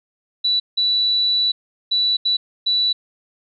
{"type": "tone bursts at uneven times", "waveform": "sine", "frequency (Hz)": 3951, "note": "B7", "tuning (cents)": 0, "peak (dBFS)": -15, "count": 5, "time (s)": [[0.44, 0.6], [0.77, 1.52], [1.91, 2.17], [2.25, 2.37], [2.66, 2.93]], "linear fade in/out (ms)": 10, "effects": []}